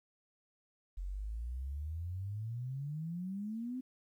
sine exponential sweep, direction up, 43.65 to 261.6 Hz, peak -37 dBFS, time 0.97-3.81 s, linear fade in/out 10 ms, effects 12-bit

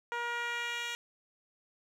10% pulse tone with band-pass filter sweep, 475 Hz, A#4, 33 cents sharp, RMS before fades -36 dBFS, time 0.12-0.95 s, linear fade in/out 0 ms, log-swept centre 1000 to 3700 Hz, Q 0.96, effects none

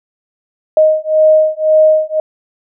sine beating tone pair, 622.3 / 624.2 Hz, D#5 / D#5, 0 / +5 cents, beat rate 1.9 Hz, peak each -10 dBFS, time 0.77-2.2 s, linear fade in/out 2 ms, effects none

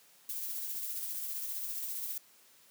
violet noise with tremolo, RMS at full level -37 dBFS, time 0.29-2.18 s, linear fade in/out 2 ms, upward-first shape sine, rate 15 Hz, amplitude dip 30%, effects white hiss -62 dBFS RMS until 2.7 s + high-pass 150 Hz 12 dB/octave

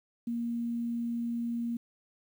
sine tone with quantisation, 234.9 Hz, A#3, 13 cents sharp, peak -30 dBFS, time 0.27-1.77 s, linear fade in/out 5 ms, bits 10, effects none

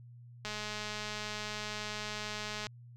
click train, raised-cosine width 0.2 ms, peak -22 dBFS, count 469, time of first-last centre 0.45-2.668 s, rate 211 Hz, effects added 120 Hz sine -50 dBFS peak until 2.96 s

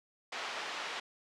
pink band-pass noise, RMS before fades -40 dBFS, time 0.32-1 s, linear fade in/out 5 ms, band 780 to 4100 Hz, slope 12 dB/octave, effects low-pass 8000 Hz 12 dB/octave

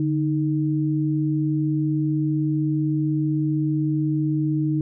sine tone pair together, 146.82 / 311.1 Hz, D3 / D#4, 0 / 0 cents, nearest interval octave + minor second, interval 1300 cents, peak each -22 dBFS, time 0-4.81 s, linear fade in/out 2 ms, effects none

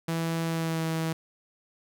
sawtooth tone with pitch glide, 164.81 to 161.89 Hz, E3 to E3, 0 to -31 cents, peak -23 dBFS, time 0.08-1.13 s, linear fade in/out 5 ms, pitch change -31 cents, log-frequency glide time 0.45-0.85 s, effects none

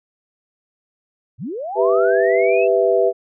sine linear sweep, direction up, 87.31 to 2689 Hz, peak -24 dBFS, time 1.38-2.68 s, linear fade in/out 50 ms
sine chord, E minor, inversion first, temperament equal, 392 / 493.9 / 659.3 Hz, G4 / B4 / E5, 0 / 0 / 0 cents, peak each -17 dBFS, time 1.75-3.13 s, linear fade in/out 50 ms
effects none

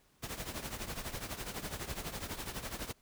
pink noise with tremolo, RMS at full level -38 dBFS, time 0.22-2.93 s, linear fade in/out 20 ms, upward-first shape triangle, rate 12 Hz, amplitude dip 80%, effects pink hiss -69 dBFS RMS until 3.01 s

